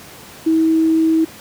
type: tone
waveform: sine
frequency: 322 Hz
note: E4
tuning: 41 cents flat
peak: -11 dBFS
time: 0.46-1.25 s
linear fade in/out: 10 ms
effects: pink hiss -38 dBFS RMS until 1.4 s + high-pass 100 Hz 12 dB/octave